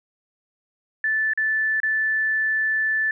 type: tone with dropouts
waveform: sine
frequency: 1753 Hz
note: A6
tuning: 7 cents flat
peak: -19 dBFS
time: 1.04-3.11 s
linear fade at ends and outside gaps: 2 ms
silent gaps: 1.335-1.375 / 1.802-1.832 s
effects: none